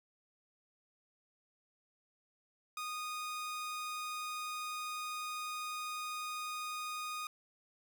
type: tone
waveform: sawtooth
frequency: 1236 Hz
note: D#6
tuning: 12 cents flat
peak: -35 dBFS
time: 2.77-7.27 s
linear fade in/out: 2 ms
effects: none